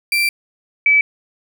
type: tone pair in turn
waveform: 35% pulse / sine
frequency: 2351 / 2299 Hz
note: D7 / D7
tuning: +1 / -37 cents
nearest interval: unison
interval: 38 cents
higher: first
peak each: -12 / -9 dBFS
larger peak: second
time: 0.12-0.29 / 0.86-1.01 s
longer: first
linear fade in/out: 2 ms
effects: none